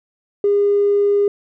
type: tone with tanh clipping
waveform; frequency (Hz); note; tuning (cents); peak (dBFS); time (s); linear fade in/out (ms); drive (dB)
triangle; 406.1; G#4; -39; -12; 0.44-1.28; 2; 4
effects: none